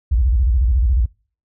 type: tone with vibrato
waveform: sine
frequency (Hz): 60.5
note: B1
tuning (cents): -35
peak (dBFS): -12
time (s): 0.11-1.06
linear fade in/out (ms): 10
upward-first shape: square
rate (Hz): 14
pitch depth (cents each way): 250
effects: noise-tail reverb RT60 0.4 s tail -25 dB re dry